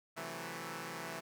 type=chord; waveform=5% pulse; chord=F# half-diminished seventh; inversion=second; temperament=equal with one note detuned; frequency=131.65 / 164.81 / 185 / 220 Hz; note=C3 / E3 / F#3 / A3; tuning=+11 / 0 / 0 / 0 cents; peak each=-38 / -33 / -38 / -36 dBFS; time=0.16-1.21 s; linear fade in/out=20 ms; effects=none